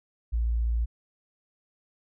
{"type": "tone", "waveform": "sine", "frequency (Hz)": 57.5, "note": "A#1", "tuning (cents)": -23, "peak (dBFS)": -23, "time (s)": [0.32, 0.86], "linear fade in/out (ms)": 20, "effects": []}